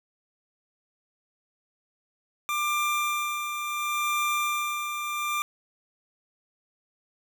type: tone with tremolo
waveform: 25% pulse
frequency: 1189 Hz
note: D6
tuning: 21 cents sharp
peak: -20 dBFS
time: 2.49-5.42 s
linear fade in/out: 0 ms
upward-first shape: sine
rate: 0.71 Hz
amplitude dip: 50%
effects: none